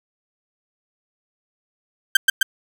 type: tone with echo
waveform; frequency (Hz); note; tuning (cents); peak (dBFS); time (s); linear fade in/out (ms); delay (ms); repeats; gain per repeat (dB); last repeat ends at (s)
30% pulse; 1568; G6; 0; -6; 2.15-2.17; 5; 130; 2; -2; 2.43
effects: none